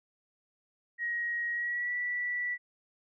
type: tone with pitch glide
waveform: sine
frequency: 1891 to 1957.7 Hz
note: A#6 to B6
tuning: +24 to -16 cents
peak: -30 dBFS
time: 0.98-2.58 s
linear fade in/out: 50 ms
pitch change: +60 cents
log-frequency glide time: 1.52-1.95 s
effects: none